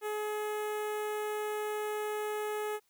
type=tone with notch filter; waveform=sawtooth; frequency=423.2 Hz; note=G#4; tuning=33 cents sharp; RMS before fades=-35 dBFS; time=0.01-2.8 s; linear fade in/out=50 ms; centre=4700 Hz; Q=0.78; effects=white hiss -73 dBFS RMS until 2.89 s